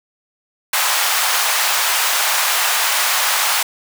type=high-pass noise; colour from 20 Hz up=pink; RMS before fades=-17 dBFS; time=0.73-3.63 s; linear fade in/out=5 ms; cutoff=800 Hz; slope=24 dB/octave; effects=none

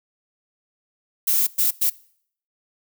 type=noise bursts at uneven times; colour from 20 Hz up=violet; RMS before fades=-19 dBFS; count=3; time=1.27-1.47 / 1.58-1.71 / 1.81-1.9 s; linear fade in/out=10 ms; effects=noise-tail reverb RT60 0.6 s tail -22 dB re dry

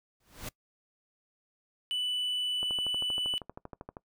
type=noise with exponential growth; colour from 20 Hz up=pink; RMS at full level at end=-35 dBFS; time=0.2-0.49 s; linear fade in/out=5 ms; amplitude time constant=62 ms
type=tone; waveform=triangle; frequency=2979 Hz; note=F#7; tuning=11 cents sharp; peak=-28 dBFS; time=1.91-3.38 s; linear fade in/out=0 ms
type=click train; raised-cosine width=1 ms; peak=-27 dBFS; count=18; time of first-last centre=2.63-3.969 s; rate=12.7 Hz
effects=noise-tail reverb RT60 0.1 s tail -22 dB re dry

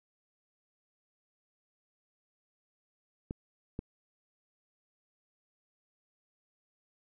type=clicks; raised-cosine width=3 ms; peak=-23 dBFS; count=2; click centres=3.309 / 3.791 s; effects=none

